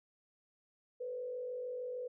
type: tone with frequency modulation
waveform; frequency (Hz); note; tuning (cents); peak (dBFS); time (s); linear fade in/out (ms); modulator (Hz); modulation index
sine; 497.7; B4; +13; -38; 1-2.08; 10; 46.5; 0.51
effects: none